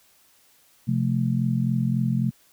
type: chord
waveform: sine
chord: F major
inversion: second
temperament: just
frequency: 130.96 / 174.61 / 218.3 Hz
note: C3 / F3 / A3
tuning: +2 / 0 / -13 cents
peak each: -23 / -27 / -25 dBFS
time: 0.87-2.31 s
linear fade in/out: 20 ms
effects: white hiss -59 dBFS RMS until 2.52 s